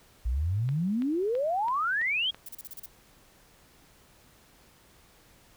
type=exponential sweep; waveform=sine; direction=up; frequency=55 to 3347 Hz; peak=-25 dBFS; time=0.25-2.31 s; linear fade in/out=10 ms
type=click train; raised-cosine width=0.3 ms; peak=-28 dBFS; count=6; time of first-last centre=0.69-2.346 s; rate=3.02 Hz
type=noise bursts; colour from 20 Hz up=violet; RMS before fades=-41 dBFS; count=7; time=2.46-2.859 s; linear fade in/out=2 ms; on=27 ms; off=35 ms
effects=pink hiss -59 dBFS RMS until 5.56 s